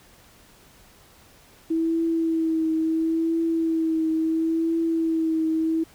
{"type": "tone with vibrato", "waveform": "sine", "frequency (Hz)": 324.6, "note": "E4", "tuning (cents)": -27, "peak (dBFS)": -20, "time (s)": [1.7, 5.84], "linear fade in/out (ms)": 10, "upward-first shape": "triangle", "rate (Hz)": 0.73, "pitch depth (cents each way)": 32, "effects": ["pink hiss -53 dBFS RMS until 5.94 s"]}